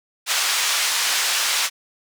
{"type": "band-pass noise", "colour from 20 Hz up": "white", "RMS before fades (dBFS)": -21, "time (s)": [0.26, 1.7], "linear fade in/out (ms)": 50, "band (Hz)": [1000, 6500], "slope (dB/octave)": 12, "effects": []}